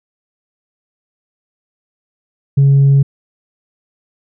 sine tone, 138.59 Hz, C#3, in tune, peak -4 dBFS, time 2.57-3.03 s, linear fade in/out 10 ms, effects tanh soft clip ceiling -4 dBFS

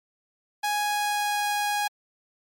sawtooth tone with pitch glide, 830.6 to 825.8 Hz, G#5 to G#5, 0 to -10 cents, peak -20 dBFS, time 0.63-1.88 s, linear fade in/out 10 ms, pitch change -10 cents, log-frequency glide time 0.83-1.48 s, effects MP3 64 kbps

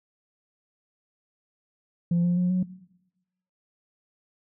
sine tone with pitch steps, 172.3 / 175.82 / 179.41 / 183.07 Hz, F3 / F3 / F3 / F#3, -23 / +12 / +47 / -18 cents, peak -18 dBFS, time 2.11-2.63 s, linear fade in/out 5 ms, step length 130 ms, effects noise-tail reverb RT60 0.9 s tail -19 dB re dry + tanh soft clip ceiling -18 dBFS

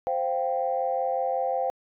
sine chord, C suspended fourth, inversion none, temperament equal, 523.3 / 698.5 / 784 Hz, C5 / F5 / G5, 0 / 0 / 0 cents, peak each -27 / -29 / -28 dBFS, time 0.07-1.7 s, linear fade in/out 0 ms, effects tanh soft clip ceiling -14 dBFS

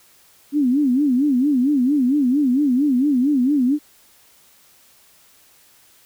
sine tone with vibrato, 270 Hz, C#4, 45 cents flat, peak -14 dBFS, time 0.52-3.79 s, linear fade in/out 50 ms, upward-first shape sine, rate 4.4 Hz, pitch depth 180 cents each way, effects white hiss -53 dBFS RMS until 6.05 s

